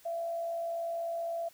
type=tone with frequency modulation; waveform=sine; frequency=674 Hz; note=E5; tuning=38 cents sharp; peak=-32 dBFS; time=0.05-1.49 s; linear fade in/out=10 ms; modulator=56.4 Hz; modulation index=0.28; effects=white hiss -60 dBFS RMS until 1.53 s